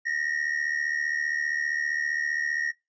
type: ring-modulated tone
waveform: triangle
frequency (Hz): 1864.7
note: A#6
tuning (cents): 0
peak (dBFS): -21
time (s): 0.05-2.72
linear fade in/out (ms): 20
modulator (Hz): 37.6
effects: noise-tail reverb RT60 0.2 s tail -22 dB re dry + resampled to 16000 Hz